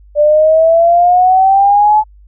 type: exponential sweep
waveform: sine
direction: up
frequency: 587.3 to 865 Hz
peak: -5 dBFS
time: 0.15-2.04 s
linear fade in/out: 50 ms
effects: added 50 Hz sine -38 dBFS peak until 2.27 s